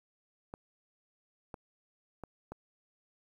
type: clicks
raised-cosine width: 1 ms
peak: -28 dBFS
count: 4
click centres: 0.539 / 1.542 / 2.237 / 2.52 s
effects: 10-bit